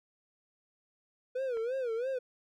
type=tone with vibrato; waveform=triangle; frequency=489.3 Hz; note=B4; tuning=16 cents flat; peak=-29 dBFS; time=1.35-2.19 s; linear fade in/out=10 ms; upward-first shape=sine; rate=3 Hz; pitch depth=160 cents each way
type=clicks; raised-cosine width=0.5 ms; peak=-38 dBFS; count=2; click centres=1.57 / 1.573 s
effects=none